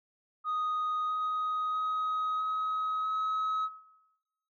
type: tone with pitch steps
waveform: sine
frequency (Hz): 1244.5 / 1253.2 / 1261.9 / 1270.6 / 1279.5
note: D#6 / D#6 / D#6 / D#6 / D#6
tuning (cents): 0 / +12 / +24 / +36 / +48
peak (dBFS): -27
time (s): 0.44-3.69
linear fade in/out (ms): 50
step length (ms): 650
effects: noise-tail reverb RT60 0.9 s tail -17 dB re dry + tanh soft clip ceiling -27 dBFS